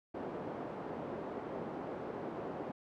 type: band-pass noise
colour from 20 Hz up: pink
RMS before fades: -42 dBFS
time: 0.14-2.72 s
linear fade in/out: 10 ms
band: 260 to 740 Hz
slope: 12 dB/octave
effects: none